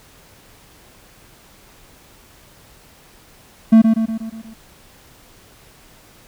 triangle tone with echo, 223.2 Hz, A3, 25 cents sharp, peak -3 dBFS, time 3.72-3.82 s, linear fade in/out 10 ms, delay 120 ms, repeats 6, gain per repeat -5 dB, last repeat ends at 4.54 s, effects pink hiss -48 dBFS RMS until 6.27 s

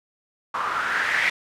blue noise with low-pass filter sweep, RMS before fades -24 dBFS, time 0.54-1.3 s, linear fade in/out 5 ms, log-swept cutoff 1100 to 2100 Hz, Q 4.9, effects none

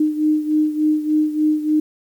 sine beating tone pair, 305.2 / 308.6 Hz, D#4 / D#4, -33 / -14 cents, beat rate 3.4 Hz, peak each -16 / -21 dBFS, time 0-1.8 s, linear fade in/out 5 ms, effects 8-bit

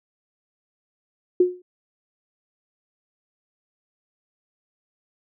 sine tone with exponential decay, 360.8 Hz, F#4, 44 cents flat, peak -10 dBFS, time 1.4-1.62 s, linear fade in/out 5 ms, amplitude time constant 46 ms, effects none

